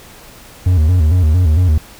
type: tone with vibrato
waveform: triangle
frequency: 83.7 Hz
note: E2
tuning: 27 cents sharp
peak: -6 dBFS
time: 0.66-1.78 s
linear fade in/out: 5 ms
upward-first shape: square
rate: 4.4 Hz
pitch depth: 140 cents each way
effects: pink hiss -39 dBFS RMS until 1.99 s